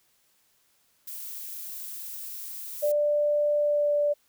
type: noise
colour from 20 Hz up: violet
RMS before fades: -38 dBFS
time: 1.07-2.92 s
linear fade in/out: 5 ms
type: tone with pitch glide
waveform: sine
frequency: 590 to 585.6 Hz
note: D5 to D5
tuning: +8 to -5 cents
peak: -21 dBFS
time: 2.82-4.14 s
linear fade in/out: 20 ms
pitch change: -13 cents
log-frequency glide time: 3.57-3.93 s
effects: white hiss -67 dBFS RMS until 4.28 s